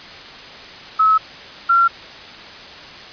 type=tone pair in turn; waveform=sine; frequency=1292 / 1368.8 Hz; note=E6 / F6; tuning=-35 / -35 cents; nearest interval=minor second; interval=100 cents; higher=second; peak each=-10 dBFS; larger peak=neither; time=0.99-1.18 / 1.69-1.88 s; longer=neither; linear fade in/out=10 ms; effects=white hiss -36 dBFS RMS until 3.12 s + resampled to 11025 Hz